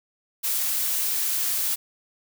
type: noise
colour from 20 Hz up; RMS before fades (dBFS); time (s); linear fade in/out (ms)
blue; -25; 0.43-1.76; 20
effects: none